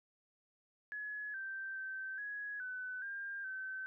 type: tone with pitch steps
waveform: sine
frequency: 1693 / 1563 / 1549 / 1670 / 1506 / 1600 / 1536 Hz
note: G#6 / G6 / G6 / G#6 / F#6 / G6 / G6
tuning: +33 / -6 / -21 / +9 / +30 / +35 / -36 cents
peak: -40 dBFS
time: 0.92-3.86 s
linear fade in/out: 0 ms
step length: 420 ms
effects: none